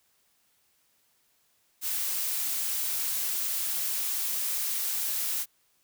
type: noise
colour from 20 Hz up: blue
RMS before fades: -30 dBFS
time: 1.81-5.46 s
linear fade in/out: 50 ms
effects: white hiss -69 dBFS RMS until 5.83 s